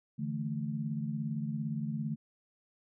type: chord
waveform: sine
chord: D suspended second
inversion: none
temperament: equal with one note detuned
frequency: 146.83 / 164.34 / 220 Hz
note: D3 / E3 / A3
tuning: 0 / -5 / 0 cents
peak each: -36 / -39 / -36 dBFS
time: 0.18-2.16 s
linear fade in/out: 20 ms
effects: none